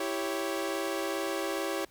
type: chord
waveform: sawtooth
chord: C# diminished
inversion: first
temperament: equal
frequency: 329.6 / 392 / 554.4 Hz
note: E4 / G4 / C#5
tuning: 0 / 0 / 0 cents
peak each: -31 dBFS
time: 0-1.85 s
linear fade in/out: 5 ms
effects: pink hiss -61 dBFS RMS until 1.9 s